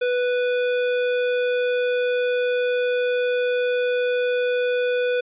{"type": "tone", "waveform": "square", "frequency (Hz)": 493.9, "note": "B4", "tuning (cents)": 0, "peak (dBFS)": -20, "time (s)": [0.01, 5.21], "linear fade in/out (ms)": 10, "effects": ["resampled to 8000 Hz"]}